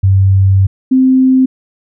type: tone pair in turn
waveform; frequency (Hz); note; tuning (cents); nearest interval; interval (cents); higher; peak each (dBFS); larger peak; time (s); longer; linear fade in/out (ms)
sine; 96.5 / 260.2; G2 / C4; -27 / -9; octave + perfect fourth; 1718; second; -5; neither; 0.03-0.67 / 0.91-1.46; first; 10
effects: none